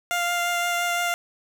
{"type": "tone with vibrato", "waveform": "15% pulse", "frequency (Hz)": 698.5, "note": "F5", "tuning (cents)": 0, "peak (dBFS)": -16, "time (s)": [0.11, 1.14], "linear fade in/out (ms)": 0, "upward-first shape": "triangle", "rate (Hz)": 5.8, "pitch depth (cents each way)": 12, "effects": []}